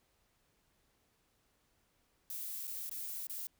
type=noise with dropouts; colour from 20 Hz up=violet; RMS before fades=-42 dBFS; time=2.3-3.47 s; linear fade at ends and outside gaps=2 ms; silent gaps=2.672-2.676 / 2.895-2.912 / 3.27-3.296 s; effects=pink hiss -75 dBFS RMS until 3.59 s